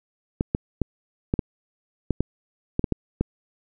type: clicks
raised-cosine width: 3 ms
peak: -8 dBFS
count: 11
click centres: 0.409 / 0.549 / 0.817 / 1.339 / 1.392 / 2.107 / 2.206 / 2.794 / 2.842 / 2.923 / 3.21 s
effects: none